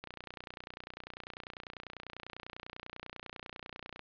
click train, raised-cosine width 0.3 ms, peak -27 dBFS, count 120, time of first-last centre 0.04-3.993 s, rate 30.1 Hz, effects resampled to 11025 Hz + 11-bit

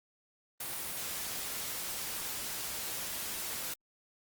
white noise, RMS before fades -38 dBFS, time 0.6-3.74 s, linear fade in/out 5 ms, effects Opus 32 kbps

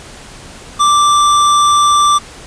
square tone, 1174.7 Hz, D6, in tune, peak -8 dBFS, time 0.79-2.19 s, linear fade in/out 20 ms, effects pink hiss -34 dBFS RMS until 2.46 s + resampled to 22050 Hz

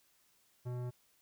sine tone with tanh clipping, 123.47 Hz, B2, in tune, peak -39 dBFS, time 0.65-0.91 s, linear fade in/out 20 ms, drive 16 dB, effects white hiss -71 dBFS RMS until 1.21 s

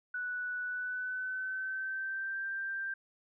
sine tone with pitch glide, 1480 to 1577.1 Hz, F#6 to G6, 0 to +10 cents, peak -34 dBFS, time 0.14-2.94 s, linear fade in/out 5 ms, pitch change +110 cents, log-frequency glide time 0.63-2.43 s, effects none

